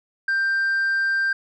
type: tone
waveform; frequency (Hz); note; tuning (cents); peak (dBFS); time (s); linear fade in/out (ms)
sine; 1575; G6; +8; -16; 0.28-1.33; 5
effects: tanh soft clip ceiling -18 dBFS